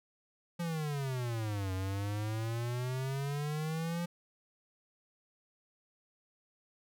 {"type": "exponential two-way sweep", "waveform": "square", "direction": "down then up", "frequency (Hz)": [174.4, 93, 174.4], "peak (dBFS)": -34, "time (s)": [0.59, 4.06], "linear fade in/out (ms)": 10, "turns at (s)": 1.73, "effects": []}